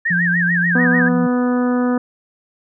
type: tone with vibrato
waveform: sine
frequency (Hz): 1720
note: A6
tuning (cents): -40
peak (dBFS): -15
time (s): 0.05-1.09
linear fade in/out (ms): 10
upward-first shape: sine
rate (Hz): 6.8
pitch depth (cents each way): 170
type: tone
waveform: sine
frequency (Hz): 174.61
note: F3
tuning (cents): 0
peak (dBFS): -18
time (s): 0.1-1.27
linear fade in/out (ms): 10
type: harmonic tone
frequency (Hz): 247.4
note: B3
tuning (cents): +3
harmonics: 1 / 2 / 3 / 4 / 5 / 6 / 7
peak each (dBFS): -15 / -22 / -29 / -31 / -29 / -32 / -37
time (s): 0.75-1.98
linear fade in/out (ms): 5
effects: none